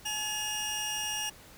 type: tone pair together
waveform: 20% pulse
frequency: 851 / 2842 Hz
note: G#5 / F7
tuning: +42 / +30 cents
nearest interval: octave + major sixth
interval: 2088 cents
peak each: -33 / -28 dBFS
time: 0.05-1.3 s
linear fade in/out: 10 ms
effects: pink hiss -53 dBFS RMS until 1.57 s